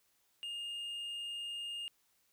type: tone with hard clipping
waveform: sine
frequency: 2830 Hz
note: F7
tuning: 22 cents sharp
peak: -40 dBFS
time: 0.43-1.88 s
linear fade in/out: 0 ms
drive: 3 dB
effects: white hiss -74 dBFS RMS until 2.32 s